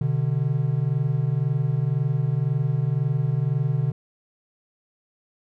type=tone pair together; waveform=triangle; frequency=127.4 / 149.33 Hz; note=C3 / D3; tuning=-46 / +29 cents; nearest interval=minor third; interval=275 cents; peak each=-21 dBFS; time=0.01-3.92 s; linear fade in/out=5 ms; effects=none